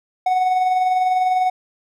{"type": "tone with tremolo", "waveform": "triangle", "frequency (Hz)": 740, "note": "F#5", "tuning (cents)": 0, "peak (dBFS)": -11, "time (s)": [0.26, 1.5], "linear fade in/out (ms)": 5, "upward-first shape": "triangle", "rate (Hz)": 20, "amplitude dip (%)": 45, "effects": []}